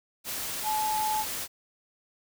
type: tone in noise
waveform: sine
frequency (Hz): 860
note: A5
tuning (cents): -40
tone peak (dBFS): -26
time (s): 0.63-1.25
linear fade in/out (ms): 50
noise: white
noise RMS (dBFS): -34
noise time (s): 0.24-1.48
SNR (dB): +5
effects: none